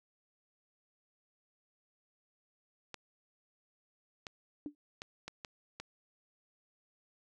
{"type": "clicks", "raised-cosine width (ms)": 0.2, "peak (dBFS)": -25, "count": 6, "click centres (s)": [2.943, 4.268, 5.019, 5.28, 5.448, 5.8]}
{"type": "tone with exponential decay", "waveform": "sine", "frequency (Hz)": 292.9, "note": "D4", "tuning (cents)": -5, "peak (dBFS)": -34, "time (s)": [4.66, 4.75], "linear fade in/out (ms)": 1, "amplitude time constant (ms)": 18}
{"effects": []}